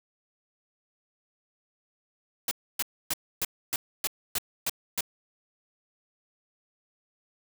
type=noise bursts; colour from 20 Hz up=white; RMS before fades=-28 dBFS; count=9; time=2.48-5.008 s; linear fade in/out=2 ms; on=32 ms; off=280 ms; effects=none